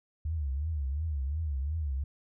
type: tone with vibrato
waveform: sine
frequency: 73.42 Hz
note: D2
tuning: in tune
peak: -29 dBFS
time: 0.25-2.04 s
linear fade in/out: 5 ms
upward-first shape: triangle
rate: 2.8 Hz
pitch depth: 220 cents each way
effects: none